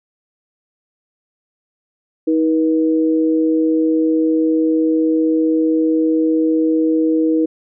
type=tone pair together; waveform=sine; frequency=317.6 / 482.1 Hz; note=D#4 / B4; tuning=+36 / -42 cents; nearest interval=perfect fifth; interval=722 cents; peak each=-13 / -19 dBFS; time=2.27-7.46 s; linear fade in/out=10 ms; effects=none